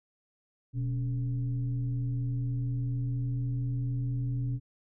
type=tone with frequency modulation; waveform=sine; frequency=123.8 Hz; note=B2; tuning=5 cents sharp; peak=-28 dBFS; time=0.73-4.6 s; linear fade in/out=50 ms; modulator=157 Hz; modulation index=0.45; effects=none